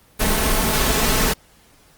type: noise with comb filter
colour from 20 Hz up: pink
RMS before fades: -18 dBFS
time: 0.19-1.34 s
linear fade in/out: 20 ms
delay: 4.6 ms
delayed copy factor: +0.5
effects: pink hiss -53 dBFS RMS until 1.97 s + Opus 24 kbps